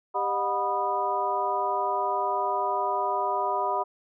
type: tone cluster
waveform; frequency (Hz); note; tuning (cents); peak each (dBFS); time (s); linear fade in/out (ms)
sine; 396.8 / 610 / 730 / 982 / 1231; G4 / D#5 / F#5 / B5 / D#6; +21 / -34 / -24 / -10 / -19; -33 / -33 / -30 / -27 / -33; 0.14-3.84; 20
effects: none